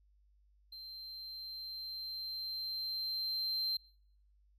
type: tone with level ramp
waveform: triangle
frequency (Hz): 4132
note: C8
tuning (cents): -22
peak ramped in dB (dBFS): -45 to -31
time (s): 0.72-3.77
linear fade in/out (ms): 5
effects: noise-tail reverb RT60 0.7 s tail -26 dB re dry + added 50 Hz sine -65 dBFS peak until 4.58 s